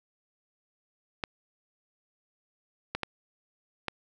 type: clicks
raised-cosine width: 0.3 ms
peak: -14 dBFS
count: 4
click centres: 1.238 / 2.95 / 3.033 / 3.883 s
effects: none